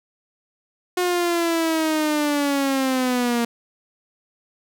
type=linear sweep; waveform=sawtooth; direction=down; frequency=361.7 to 233.1 Hz; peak=-15 dBFS; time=0.97-3.45 s; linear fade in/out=5 ms; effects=none